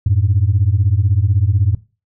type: beating tone pair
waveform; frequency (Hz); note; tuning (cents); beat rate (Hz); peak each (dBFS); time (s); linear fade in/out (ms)
sine; 91.3 / 107.3; F#2 / A2; -23 / -43; 16; -13; 0.06-1.75; 5
effects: noise-tail reverb RT60 0.3 s tail -19 dB re dry + tanh soft clip ceiling -5 dBFS